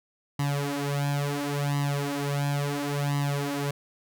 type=tone with flanger; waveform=sawtooth; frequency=142.8 Hz; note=D3; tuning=48 cents flat; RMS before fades=-28 dBFS; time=0.39-3.71 s; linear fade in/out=5 ms; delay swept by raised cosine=1 to 5.8 ms; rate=0.72 Hz; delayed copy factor=+0.9; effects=none